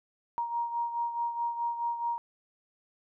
sine beating tone pair, 940 / 944.7 Hz, A#5 / A#5, +14 / +23 cents, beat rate 4.7 Hz, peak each -30 / -37 dBFS, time 0.38-2.18 s, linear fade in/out 0 ms, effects none

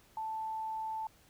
sine tone, 880 Hz, A5, in tune, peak -35 dBFS, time 0.17-1.07 s, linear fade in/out 2 ms, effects pink hiss -64 dBFS RMS until 1.29 s

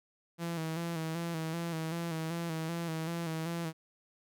sawtooth tone with vibrato, 164.81 Hz, E3, in tune, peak -30 dBFS, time 0.38-3.73 s, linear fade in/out 50 ms, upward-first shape square, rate 2.6 Hz, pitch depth 45 cents each way, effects none

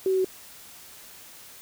sine tone with pitch steps, 380 / 377.4 / 374.8 Hz, F#4 / F#4 / F#4, +46 / +34 / +22 cents, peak -20 dBFS, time 0.06-0.246 s, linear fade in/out 2 ms, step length 62 ms, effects white hiss -47 dBFS RMS until 1.61 s

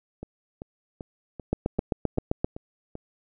two click trains, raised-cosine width 2 ms, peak -10 / -23 dBFS, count 8 / 8, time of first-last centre 1.53-2.445 / 0.23-2.954 s, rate 7.65 / 2.57 Hz, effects none

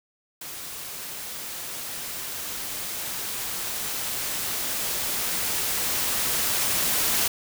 white noise with level ramp, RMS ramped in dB -37 to -23 dBFS, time 0.41-7.28 s, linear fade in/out 5 ms, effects none

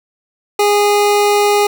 25% pulse tone, 411.7 Hz, G#4, 15 cents flat, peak -6 dBFS, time 0.59-1.67 s, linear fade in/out 5 ms, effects none

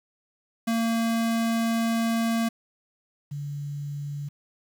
square / sine tone pair in turn, 228.5 / 143.95 Hz, A#3 / D3, -34 / -34 cents, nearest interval minor sixth, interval 800 cents, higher first, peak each -23 / -30 dBFS, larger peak first, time 0.67-2.49 / 3.31-4.29 s, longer first, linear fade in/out 10 ms, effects 9-bit

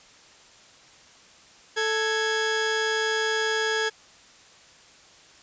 sawtooth tone pair together, 440 / 1661.2 Hz, A4 / G#6, 0 / 0 cents, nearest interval octave + major seventh, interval 2300 cents, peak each -22 dBFS, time 1.76-3.9 s, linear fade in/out 20 ms, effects white hiss -52 dBFS RMS until 5.42 s + resampled to 16000 Hz

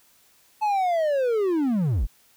triangle linear sweep, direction down, 870 to 32 Hz, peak -18 dBFS, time 0.61-2.07 s, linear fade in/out 20 ms, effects white hiss -59 dBFS RMS until 2.36 s

